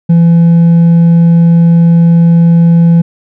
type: tone with hard clipping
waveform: sine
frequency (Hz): 168.4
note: E3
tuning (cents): +37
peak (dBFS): -3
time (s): 0.09-3.02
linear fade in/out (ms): 10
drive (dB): 2
effects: none